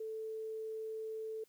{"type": "tone", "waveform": "sine", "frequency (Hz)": 440, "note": "A4", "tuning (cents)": 0, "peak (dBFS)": -39, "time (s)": [0, 1.44], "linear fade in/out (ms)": 5, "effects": ["white hiss -71 dBFS RMS until 1.48 s"]}